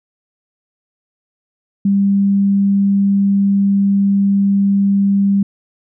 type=tone; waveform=sine; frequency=198.4 Hz; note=G3; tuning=21 cents sharp; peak=-10 dBFS; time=1.85-5.43 s; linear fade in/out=5 ms; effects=none